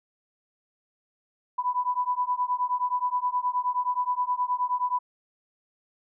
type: beating tone pair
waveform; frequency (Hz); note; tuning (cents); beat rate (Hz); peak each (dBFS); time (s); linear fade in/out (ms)
sine; 988 / 997.5; B5 / B5; 0 / +17; 9.5; -27; 1.58-4.99; 10
effects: none